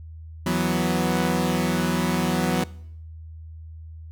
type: chord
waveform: sawtooth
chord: E suspended second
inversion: none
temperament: equal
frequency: 164.81 / 185 / 246.9 Hz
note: E3 / F#3 / B3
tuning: 0 / 0 / 0 cents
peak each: -22 / -20 / -22 dBFS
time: 0.46-2.64 s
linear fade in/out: 5 ms
effects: noise-tail reverb RT60 0.7 s tail -21 dB re dry + added 80 Hz sine -37 dBFS peak until 4.11 s